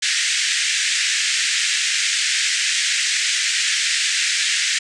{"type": "band-pass noise", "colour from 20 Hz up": "pink", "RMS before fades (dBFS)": -20, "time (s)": [0.02, 4.79], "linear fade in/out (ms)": 10, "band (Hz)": [1700, 8400], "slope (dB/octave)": 48, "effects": ["resampled to 24000 Hz"]}